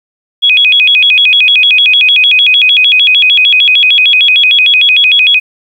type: tone with vibrato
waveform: sine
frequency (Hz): 2893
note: F#7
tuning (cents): -40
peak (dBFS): -3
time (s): 0.42-5.4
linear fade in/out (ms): 20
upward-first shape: square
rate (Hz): 6.6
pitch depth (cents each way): 250
effects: 7-bit